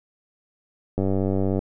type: click train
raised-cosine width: 2 ms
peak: -11 dBFS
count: 60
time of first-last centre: 0.98-1.591 s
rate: 96.6 Hz
effects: none